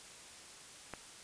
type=click; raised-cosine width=0.5 ms; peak=-26 dBFS; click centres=0.937 s; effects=white hiss -53 dBFS RMS until 1.23 s + resampled to 22050 Hz